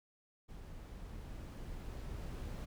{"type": "noise with level ramp", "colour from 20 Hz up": "brown", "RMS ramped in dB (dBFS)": [-50, -42], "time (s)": [0.48, 2.66], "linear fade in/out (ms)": 20, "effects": []}